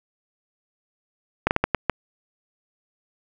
slowing click train, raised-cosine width 0.5 ms, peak -3 dBFS, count 6, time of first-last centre 1.47-1.897 s, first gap 39 ms, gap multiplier 1.4, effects none

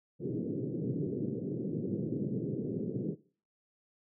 pink band-pass noise, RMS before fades -35 dBFS, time 0.19-3.16 s, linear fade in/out 50 ms, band 120 to 450 Hz, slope 48 dB/octave, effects noise-tail reverb RT60 0.4 s tail -18 dB re dry

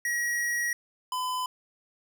square tone pair in turn, 1906 / 1009.7 Hz, A#6 / B5, +38 / +38 cents, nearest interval major seventh, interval 1100 cents, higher first, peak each -27 / -29 dBFS, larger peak first, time 0.05-0.73 / 1.12-1.46 s, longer first, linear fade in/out 2 ms, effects none

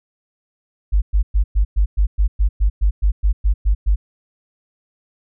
sine tone bursts, 50 Hz, G1, 35 cents sharp, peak -11 dBFS, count 15, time 0.92-3.96 s, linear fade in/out 20 ms, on 100 ms, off 110 ms, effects none

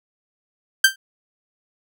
sawtooth tone with exponential decay, 1568 Hz, G6, in tune, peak -3 dBFS, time 0.84-0.96 s, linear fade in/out 5 ms, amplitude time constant 24 ms, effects none

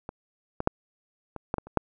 clicks, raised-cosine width 1 ms, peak -21 / -15 / -6 / -22 / -12 / -16 / -30 / -7 dBFS, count 8, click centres 0.091 / 0.604 / 0.674 / 1.363 / 1.541 / 1.583 / 1.67 / 1.773 s, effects none

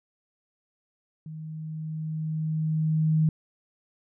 sine tone with level ramp, 157 Hz, D#3, 16 cents sharp, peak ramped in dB -36 to -18 dBFS, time 1.26-3.29 s, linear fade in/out 2 ms, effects none

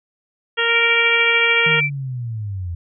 harmonic tone, 464.7 Hz, A#4, 5 cents flat, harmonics 1 / 2 / 3 / 4 / 5 / 6 / 7, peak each -23 / -29 / -22 / -21 / -27 / -23 / -24 dBFS, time 0.57-1.81 s, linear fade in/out 20 ms
sine tone, 2337 Hz, D7, 9 cents flat, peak -16 dBFS, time 0.67-1.9 s, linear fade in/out 50 ms
sine linear sweep, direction down, 160 to 83 Hz, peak -23 dBFS, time 1.66-2.75 s, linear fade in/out 5 ms
effects none

